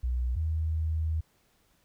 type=tone pair in turn; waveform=sine; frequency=61.74 / 79.54 Hz; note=B1 / D#2; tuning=0 / +39 cents; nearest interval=major third; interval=439 cents; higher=second; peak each=-26 / -26 dBFS; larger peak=neither; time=0.03-0.36 / 0.36-1.21 s; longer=second; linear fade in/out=10 ms; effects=pink hiss -68 dBFS RMS until 1.84 s